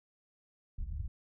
pink low-pass noise, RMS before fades -38 dBFS, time 0.78-1.08 s, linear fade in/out 5 ms, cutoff 110 Hz, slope 24 dB/octave, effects none

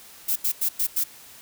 violet noise bursts at uneven times, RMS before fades -23 dBFS, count 5, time 0.28-0.36 / 0.44-0.52 / 0.61-0.69 / 0.79-0.87 / 0.96-1.04 s, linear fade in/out 10 ms, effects white hiss -47 dBFS RMS until 1.41 s

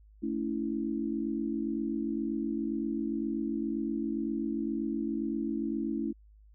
sine chord, A major, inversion none, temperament equal with one note detuned, 220 / 282 / 329.6 Hz, A3 / C#4 / E4, 0 / +30 / 0 cents, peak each -34 dBFS, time 0.22-6.13 s, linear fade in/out 20 ms, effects added 52 Hz sine -54 dBFS peak until 6.54 s

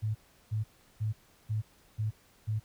sine tone bursts, 108.1 Hz, A2, 30 cents flat, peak -28 dBFS, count 6, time 0.02-2.6 s, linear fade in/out 20 ms, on 130 ms, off 360 ms, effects pink hiss -63 dBFS RMS until 2.64 s

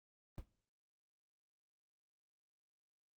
brown noise with exponential decay, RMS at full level -41 dBFS, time 0.38-0.47 s, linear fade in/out 0 ms, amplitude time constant 18 ms, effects noise-tail reverb RT60 0.5 s tail -20 dB re dry + Opus 24 kbps

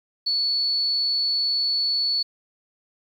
sine tone, 4431 Hz, C#8, 2 cents flat, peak -20 dBFS, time 0.26-2.23 s, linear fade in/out 10 ms, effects 9-bit

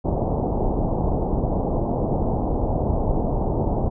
pink low-pass noise, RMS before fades -22 dBFS, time 0.04-3.9 s, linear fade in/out 20 ms, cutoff 880 Hz, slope 48 dB/octave, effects none

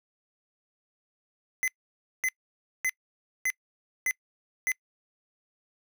square tone bursts, 2038 Hz, C7, 46 cents flat, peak -25 dBFS, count 6, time 1.63-4.718 s, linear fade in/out 0 ms, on 48 ms, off 560 ms, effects noise-tail reverb RT60 0.1 s tail -26 dB re dry

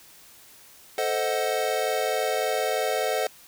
square chord, A diminished seventh, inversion none, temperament equal with one note detuned, 440 / 523.3 / 628.8 / 740 Hz, A4 / C5 / Eb5 / Gb5, 0 / 0 / +18 / 0 cents, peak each -30 dBFS, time 0.98-3.27 s, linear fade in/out 2 ms, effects white hiss -51 dBFS RMS until 3.47 s

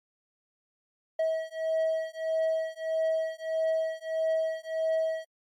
triangle beating tone pair, 642 / 643.6 Hz, E5 / E5, -46 / -42 cents, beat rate 1.6 Hz, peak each -28 dBFS, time 1.19-5.25 s, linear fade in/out 5 ms, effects AAC 64 kbps

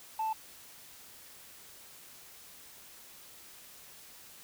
sine tone, 880 Hz, A5, in tune, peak -28 dBFS, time 0.19-0.33 s, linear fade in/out 5 ms, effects tanh soft clip ceiling -28 dBFS + white hiss -53 dBFS RMS until 4.43 s

